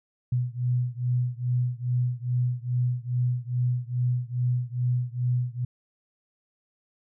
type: beating tone pair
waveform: sine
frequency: 122.7 / 125.1 Hz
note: B2 / B2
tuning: -11 / +23 cents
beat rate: 2.4 Hz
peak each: -26 / -27 dBFS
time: 0.32-5.65 s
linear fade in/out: 5 ms
effects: none